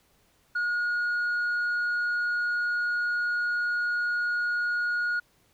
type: tone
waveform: sine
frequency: 1441 Hz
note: F#6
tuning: 46 cents flat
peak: -22 dBFS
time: 0.55-5.2 s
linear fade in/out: 10 ms
effects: tanh soft clip ceiling -24 dBFS + pink hiss -65 dBFS RMS until 5.53 s